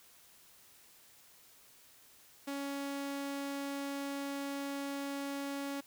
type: tone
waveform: sawtooth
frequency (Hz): 279.4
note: C#4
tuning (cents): +14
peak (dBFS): -33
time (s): 2.47-5.81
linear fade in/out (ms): 10
effects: white hiss -61 dBFS RMS until 5.86 s